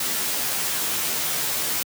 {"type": "noise with comb filter", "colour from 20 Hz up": "white", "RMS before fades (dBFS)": -25, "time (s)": [0, 1.83], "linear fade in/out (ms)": 5, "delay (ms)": 13, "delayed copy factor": 0.85, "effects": ["high-pass 100 Hz 12 dB/octave"]}